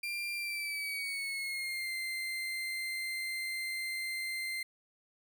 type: tone with pitch glide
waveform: 35% pulse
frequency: 2380 to 2084 Hz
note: D7 to C7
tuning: +22 to -7 cents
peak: -33 dBFS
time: 0.03-4.63 s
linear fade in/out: 5 ms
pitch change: -229 cents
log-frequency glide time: 0.34-1.93 s
effects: none